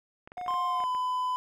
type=clicks; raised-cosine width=0.5 ms; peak=-30 dBFS; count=10; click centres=0.275 / 0.319 / 0.379 / 0.413 / 0.463 / 0.507 / 0.54 / 0.803 / 0.839 / 0.949 s
type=tone; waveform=triangle; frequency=722 Hz; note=F#5; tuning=43 cents flat; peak=-32 dBFS; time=0.37-0.84 s; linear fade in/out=2 ms
type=tone with pitch glide; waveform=triangle; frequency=1047 to 1005.5 Hz; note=C6 to B5; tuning=+1 to +31 cents; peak=-25 dBFS; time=0.48-1.36 s; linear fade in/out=0 ms; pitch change=-70 cents; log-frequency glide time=0.67-0.89 s
effects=none